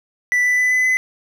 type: tone with pitch steps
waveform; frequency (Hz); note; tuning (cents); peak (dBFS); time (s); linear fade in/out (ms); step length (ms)
triangle; 1975.5 / 1986.9 / 1998.5 / 2010 / 2022; B6 / B6 / B6 / B6 / B6; 0 / +10 / +20 / +30 / +40; -12; 0.32-0.97; 0; 130
effects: none